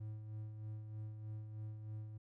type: tone with tremolo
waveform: triangle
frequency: 107.8 Hz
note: A2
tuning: 35 cents flat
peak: -40 dBFS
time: 0-2.18 s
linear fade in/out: 10 ms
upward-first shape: sine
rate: 3.2 Hz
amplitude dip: 45%
effects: none